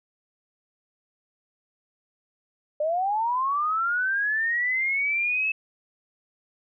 sine linear sweep, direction up, 587.3 to 2619 Hz, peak -22 dBFS, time 2.8-5.52 s, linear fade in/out 5 ms, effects none

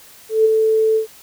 sine tone with ADSR envelope, 440 Hz, A4, in tune, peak -8 dBFS, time 0.29-1.07 s, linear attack 160 ms, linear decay 19 ms, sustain -4 dB, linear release 110 ms, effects white hiss -44 dBFS RMS until 1.22 s

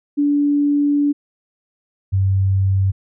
sine tone pair in turn, 289 / 96.44 Hz, D4 / G2, -28 / -28 cents, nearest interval octave + perfect fifth, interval 1900 cents, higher first, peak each -13 dBFS, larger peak neither, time 0.17-1.13 / 2.12-2.92 s, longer first, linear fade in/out 20 ms, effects none

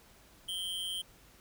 square tone with amplitude modulation, 3136 Hz, G7, in tune, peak -32 dBFS, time 0.48-1.02 s, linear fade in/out 10 ms, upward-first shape sine, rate 181 Hz, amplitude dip 75%, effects added 50 Hz sine -67 dBFS peak until 1.4 s + pink hiss -60 dBFS RMS until 1.4 s

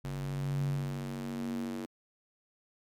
square tone with high-pass filter sweep, 47 Hz, F#1, 28 cents sharp, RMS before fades -35 dBFS, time 0.04-1.86 s, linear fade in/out 10 ms, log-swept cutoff 100 to 280 Hz, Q 5, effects MP3 96 kbps

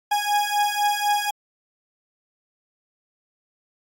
40% pulse beating tone pair, 825 / 829 Hz, G#5 / G#5, -12 / -3 cents, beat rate 4 Hz, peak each -22 dBFS, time 0.11-1.31 s, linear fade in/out 10 ms, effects AAC 64 kbps

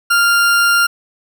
40% pulse tone, 1396.9 Hz, F6, in tune, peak -9 dBFS, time 0.1-0.87 s, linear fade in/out 10 ms, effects none

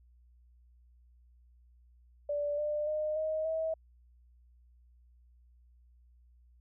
sine tone with pitch steps, 583 / 597.3 / 612 / 627 / 642.4 Hz, D5 / D5 / D#5 / D#5 / E5, -13 / +29 / -29 / +13 / -45 cents, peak -30 dBFS, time 2.29-3.74 s, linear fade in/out 5 ms, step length 290 ms, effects added 60 Hz sine -59 dBFS peak until 6.6 s

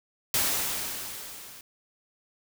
white noise with level ramp, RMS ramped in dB -24 to -47 dBFS, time 0.34-1.61 s, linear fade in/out 2 ms, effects none

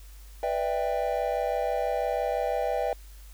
triangle chord, E minor seventh, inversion second, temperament just, 494.4 / 593.3 / 659.3 / 791.1 Hz, B4 / D5 / E5 / G5, +2 / +18 / 0 / +16 cents, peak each -29 dBFS, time 0.43-2.93 s, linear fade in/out 2 ms, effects added 50 Hz sine -44 dBFS peak until 3.33 s + white hiss -56 dBFS RMS until 3.33 s

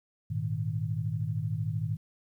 sine chord, Ab suspended second, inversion none, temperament just, 103.83 / 116.8 / 155.74 Hz, Ab2 / Bb2 / Eb3, 0 / +4 / +2 cents, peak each -33 dBFS, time 0.3-1.97 s, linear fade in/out 10 ms, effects 11-bit

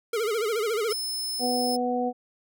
square tone with vibrato, 440 Hz, A4, in tune, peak -25 dBFS, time 0.13-0.93 s, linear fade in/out 5 ms, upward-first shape sine, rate 14 Hz, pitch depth 130 cents each way
sawtooth tone, 5230 Hz, E8, 15 cents flat, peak -26 dBFS, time 0.89-1.77 s, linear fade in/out 20 ms
harmonic tone, 246.8 Hz, B3, 1 cent flat, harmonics 1 / 2 / 3, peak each -28 / -28 / -28 dBFS, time 1.39-2.13 s, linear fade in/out 50 ms
effects none

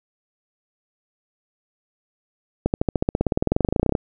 accelerating click train, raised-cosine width 2 ms, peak -5 dBFS, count 27, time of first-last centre 2.66-3.952 s, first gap 79 ms, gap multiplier 0.96, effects none

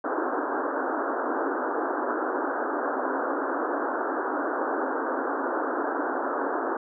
pink band-pass noise, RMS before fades -28 dBFS, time 0.04-6.77 s, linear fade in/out 5 ms, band 260 to 1600 Hz, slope 96 dB/octave, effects none

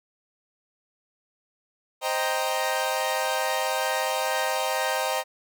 sawtooth chord, C minor seventh, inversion none, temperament equal, 523.3 / 622.3 / 784 / 932.3 Hz, C5 / Eb5 / G5 / Bb5, 0 / 0 / 0 / 0 cents, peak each -26 dBFS, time 2.01-5.24 s, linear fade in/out 50 ms, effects none

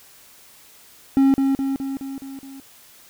triangle tone with echo, 271.2 Hz, C#4, 38 cents flat, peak -10 dBFS, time 1.17-1.34 s, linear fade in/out 0 ms, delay 210 ms, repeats 6, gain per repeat -4 dB, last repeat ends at 2.6 s, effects white hiss -49 dBFS RMS until 3.09 s

